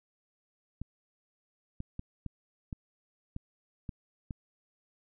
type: clicks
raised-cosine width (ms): 5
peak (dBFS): -25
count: 8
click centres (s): 0.816 / 1.804 / 1.994 / 2.263 / 2.728 / 3.364 / 3.892 / 4.308
effects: none